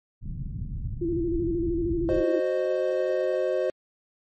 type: low-pass noise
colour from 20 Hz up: pink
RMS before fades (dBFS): -32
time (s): 0.21-2.24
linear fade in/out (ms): 50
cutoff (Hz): 170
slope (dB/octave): 24
type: tone with vibrato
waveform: sine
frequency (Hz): 338.5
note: E4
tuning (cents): +46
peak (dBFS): -24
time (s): 1.01-2.4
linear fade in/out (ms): 10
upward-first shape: square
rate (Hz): 13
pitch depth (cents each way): 52
type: chord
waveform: triangle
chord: C diminished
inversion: second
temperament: equal with one note detuned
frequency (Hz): 370 / 523.3 / 616.2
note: Gb4 / C5 / Eb5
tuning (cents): 0 / 0 / -17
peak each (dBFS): -26 / -24 / -26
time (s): 2.09-3.7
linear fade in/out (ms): 0
effects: MP3 32 kbps